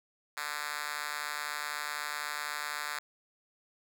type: tone with high-pass filter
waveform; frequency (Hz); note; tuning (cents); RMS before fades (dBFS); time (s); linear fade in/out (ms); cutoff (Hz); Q
5% pulse; 148; D3; +14; -37; 0.37-2.99; 2; 1400; 0.99
effects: none